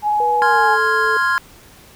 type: tone with vibrato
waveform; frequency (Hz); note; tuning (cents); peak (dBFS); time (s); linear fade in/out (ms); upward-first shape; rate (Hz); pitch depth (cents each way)
sine; 840; G#5; +19; -14; 0.02-0.78; 50; sine; 19; 17
type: tone with pitch glide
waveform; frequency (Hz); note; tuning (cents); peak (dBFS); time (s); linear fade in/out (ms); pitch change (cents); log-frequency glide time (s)
sine; 486.9 to 438.8; B4 to A4; -25 to -5; -21; 0.2-1.17; 2; -180; 0.4-0.71
type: chord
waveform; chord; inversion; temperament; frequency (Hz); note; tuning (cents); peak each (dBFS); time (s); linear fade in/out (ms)
triangle; F minor; second; equal; 1046.5 / 1396.9 / 1661.2; C6 / F6 / Ab6; 0 / 0 / 0; -17; 0.42-1.38; 0
effects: pink hiss -45 dBFS RMS until 1.95 s